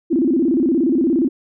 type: tone with vibrato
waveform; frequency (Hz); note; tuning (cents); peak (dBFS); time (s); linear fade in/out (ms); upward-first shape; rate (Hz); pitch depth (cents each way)
sine; 294; D4; +2; -13; 0.1-1.29; 20; square; 17; 230
effects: none